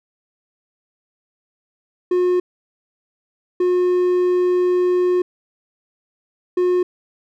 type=tone bursts at uneven times; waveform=triangle; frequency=360 Hz; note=F#4; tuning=47 cents flat; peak=-12 dBFS; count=3; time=2.11-2.4 / 3.6-5.22 / 6.57-6.83 s; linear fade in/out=5 ms; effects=none